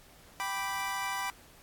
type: chord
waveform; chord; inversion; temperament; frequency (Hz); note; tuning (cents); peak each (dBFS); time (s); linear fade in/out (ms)
25% pulse; G major; none; equal with one note detuned; 781.7 / 987.8 / 1174.7; G5 / B5 / D6; -5 / 0 / 0; -34 / -31 / -35; 0.4-1.3; 0
effects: pink hiss -57 dBFS RMS until 1.62 s + AAC 64 kbps